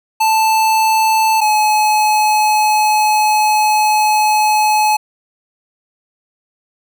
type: tone pair in turn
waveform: square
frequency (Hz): 880 / 853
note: A5 / G#5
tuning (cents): 0 / +46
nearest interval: minor second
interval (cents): 54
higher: first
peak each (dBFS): -11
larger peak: neither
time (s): 0.2-1.41 / 1.41-4.97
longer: second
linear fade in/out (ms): 10
effects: none